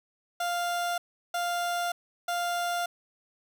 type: tone bursts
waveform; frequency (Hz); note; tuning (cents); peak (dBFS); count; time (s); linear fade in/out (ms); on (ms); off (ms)
30% pulse; 698.5; F5; 0; -25; 3; 0.4-2.86; 5; 580; 360
effects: none